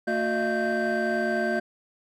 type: tone cluster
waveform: triangle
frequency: 225.6 / 362.7 / 611 / 681 / 1561 Hz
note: A3 / F#4 / D#5 / F5 / G6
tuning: +44 / -34 / -32 / -44 / -8 cents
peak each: -27 dBFS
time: 0.07-1.6 s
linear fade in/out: 10 ms
effects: tanh soft clip ceiling -16 dBFS